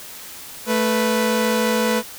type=tone pair together; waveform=sawtooth; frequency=220 / 493.9 Hz; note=A3 / B4; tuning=0 / 0 cents; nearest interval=octave + major second; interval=1400 cents; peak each=-16 dBFS; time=0.66-2.03 s; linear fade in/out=50 ms; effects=white hiss -37 dBFS RMS until 2.18 s